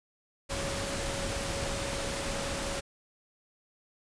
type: tone in noise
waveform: sine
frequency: 554.4 Hz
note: C#5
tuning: in tune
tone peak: -38 dBFS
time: 0.49-2.81 s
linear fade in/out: 20 ms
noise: pink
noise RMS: -34 dBFS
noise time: 0.49-2.81 s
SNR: -7 dB
effects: resampled to 22050 Hz